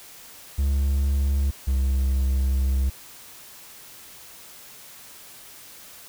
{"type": "tone pair in turn", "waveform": "triangle", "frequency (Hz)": [69.3, 66.29], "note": ["C#2", "C2"], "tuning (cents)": [0, 23], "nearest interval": "minor second", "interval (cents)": 77, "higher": "first", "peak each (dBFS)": [-17, -17], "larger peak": "neither", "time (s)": [[0.58, 1.51], [1.67, 2.9]], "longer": "second", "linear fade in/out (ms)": 10, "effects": ["white hiss -45 dBFS RMS until 6.08 s"]}